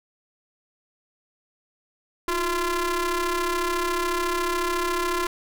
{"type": "ring-modulated tone", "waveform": "sawtooth", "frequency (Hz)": 340, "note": "F4", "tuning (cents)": -46, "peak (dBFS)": -16, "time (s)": [2.28, 5.27], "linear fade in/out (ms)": 2, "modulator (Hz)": 697, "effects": []}